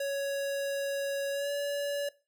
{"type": "tone with pitch glide", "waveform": "square", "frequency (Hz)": [557, 571], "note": ["C#5", "D5"], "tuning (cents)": [8, -49], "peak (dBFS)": -31, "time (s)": [0, 2.09], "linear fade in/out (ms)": 5, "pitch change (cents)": 43, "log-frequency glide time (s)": [1.31, 1.51], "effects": ["noise-tail reverb RT60 0.3 s tail -19 dB re dry"]}